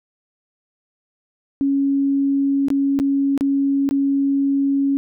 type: tone with dropouts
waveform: sine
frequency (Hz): 276.9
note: C#4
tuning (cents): -2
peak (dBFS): -15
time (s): 1.61-4.97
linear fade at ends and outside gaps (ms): 0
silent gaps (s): 2.684-2.703 / 2.99-2.999 / 3.377-3.409 / 3.89-3.91
effects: none